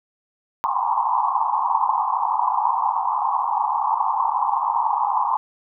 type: band-pass noise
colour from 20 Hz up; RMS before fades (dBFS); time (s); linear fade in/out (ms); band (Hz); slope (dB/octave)
pink; -21; 0.64-5.37; 0; 800 to 1100; 96
effects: none